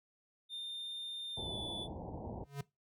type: tone with pitch glide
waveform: triangle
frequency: 3618 to 3465 Hz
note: A7 to A7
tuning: +48 to -27 cents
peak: -39 dBFS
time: 0.49-1.88 s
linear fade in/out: 50 ms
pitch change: -75 cents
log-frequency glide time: 1.31-1.55 s
type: low-pass noise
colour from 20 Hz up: pink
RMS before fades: -43 dBFS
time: 1.37-2.44 s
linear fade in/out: 2 ms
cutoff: 940 Hz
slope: 96 dB/octave
type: tone with exponential growth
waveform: square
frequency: 140.8 Hz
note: C#3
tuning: 27 cents sharp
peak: -35 dBFS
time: 2.43-2.61 s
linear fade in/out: 5 ms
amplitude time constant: 38 ms
effects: noise-tail reverb RT60 0.2 s tail -20 dB re dry + high-pass 60 Hz 12 dB/octave